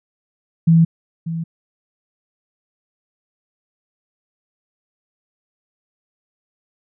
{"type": "tone with echo", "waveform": "sine", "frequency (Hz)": 164.81, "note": "E3", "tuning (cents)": 0, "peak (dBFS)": -8, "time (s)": [0.67, 0.85], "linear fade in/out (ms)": 10, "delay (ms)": 590, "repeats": 1, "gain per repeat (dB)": -13, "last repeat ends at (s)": 1.44, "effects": []}